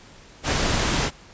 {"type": "noise", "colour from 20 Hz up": "pink", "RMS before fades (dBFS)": -22, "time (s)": [0.43, 1.11], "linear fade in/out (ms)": 50, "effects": ["pink hiss -48 dBFS RMS until 1.33 s", "resampled to 16000 Hz"]}